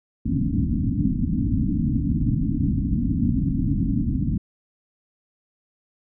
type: low-pass noise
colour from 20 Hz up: white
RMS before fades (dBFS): -22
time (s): 0.25-4.38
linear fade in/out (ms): 10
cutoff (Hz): 290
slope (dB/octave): 96
effects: none